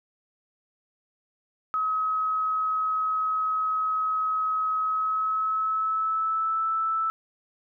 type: tone with pitch glide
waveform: sine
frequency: 1276 to 1317.2 Hz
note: D#6 to E6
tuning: +43 to -2 cents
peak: -23 dBFS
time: 1.74-7.1 s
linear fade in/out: 0 ms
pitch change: +55 cents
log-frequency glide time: 4.82-6.66 s
effects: none